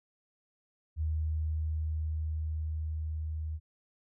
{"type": "tone with level ramp", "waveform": "sine", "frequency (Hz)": 78.2, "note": "D#2", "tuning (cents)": 9, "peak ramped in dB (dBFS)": [-28, -33], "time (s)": [0.96, 3.6], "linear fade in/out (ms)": 50, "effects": []}